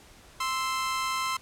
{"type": "tone pair together", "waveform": "sawtooth", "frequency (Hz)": [1044.7, 1318.5], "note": ["C6", "E6"], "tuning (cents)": [-3, 0], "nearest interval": "major third", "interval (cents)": 403, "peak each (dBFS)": [-25, -29], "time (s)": [0.4, 1.37], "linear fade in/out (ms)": 5, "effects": ["pink hiss -53 dBFS RMS until 1.41 s", "low-pass 11000 Hz 12 dB/octave"]}